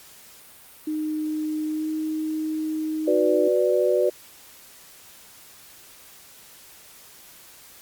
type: tone with pitch glide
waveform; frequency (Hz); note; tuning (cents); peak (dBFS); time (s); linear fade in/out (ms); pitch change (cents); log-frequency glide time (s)
sine; 308.2 to 312.3; D#4 to D#4; -16 to +7; -24; 0.87-3.48; 5; +23; 1.68-1.9
type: chord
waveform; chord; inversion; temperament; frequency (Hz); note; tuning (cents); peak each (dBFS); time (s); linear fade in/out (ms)
sine; B minor; second; equal; 370 / 493.9 / 587.3; F#4 / B4 / D5; 0 / 0 / 0; -22; 3.07-4.1; 10
effects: white hiss -48 dBFS RMS until 7.81 s + Opus 48 kbps